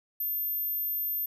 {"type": "tone", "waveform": "sine", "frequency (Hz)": 13350, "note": "G#9", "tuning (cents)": 8, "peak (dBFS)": -28, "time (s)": [0.2, 1.26], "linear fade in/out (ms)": 5, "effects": []}